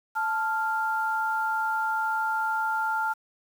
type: tone pair together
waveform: sine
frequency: 878.9 / 1392 Hz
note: A5 / F6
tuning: -2 / -6 cents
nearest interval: minor sixth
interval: 796 cents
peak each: -27 dBFS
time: 0.15-3.14 s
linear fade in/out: 20 ms
effects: 8-bit